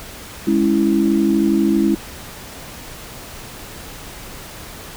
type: chord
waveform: sine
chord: C# minor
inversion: second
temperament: equal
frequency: 207.7 / 277.2 / 329.6 Hz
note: G#3 / C#4 / E4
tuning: 0 / 0 / 0 cents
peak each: -17 / -19 / -16 dBFS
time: 0.47-1.95 s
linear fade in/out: 5 ms
effects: pink hiss -35 dBFS RMS until 4.96 s